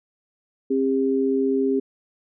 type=tone pair together; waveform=sine; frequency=267.3 / 402.5 Hz; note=C4 / G4; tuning=+37 / +46 cents; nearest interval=perfect fifth; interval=709 cents; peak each=-21 dBFS; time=0.7-1.8 s; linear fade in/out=10 ms; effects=none